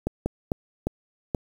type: slowing click train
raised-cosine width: 2 ms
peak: -11 dBFS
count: 5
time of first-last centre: 0.07-1.348 s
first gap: 190 ms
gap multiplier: 1.36
effects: 7-bit